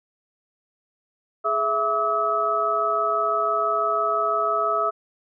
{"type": "tone cluster", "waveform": "sine", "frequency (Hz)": [420.2, 663, 1158, 1284], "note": ["G#4", "E5", "D6", "E6"], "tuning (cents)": [20, 10, -25, -46], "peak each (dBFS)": [-29, -25, -29, -22], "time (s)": [1.44, 4.91], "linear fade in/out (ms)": 20, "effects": []}